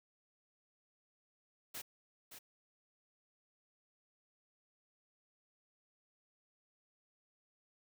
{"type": "noise with echo", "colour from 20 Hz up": "white", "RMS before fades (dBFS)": -45, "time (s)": [1.74, 1.82], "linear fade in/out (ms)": 10, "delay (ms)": 570, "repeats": 1, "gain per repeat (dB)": -8, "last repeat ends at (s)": 2.39, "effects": []}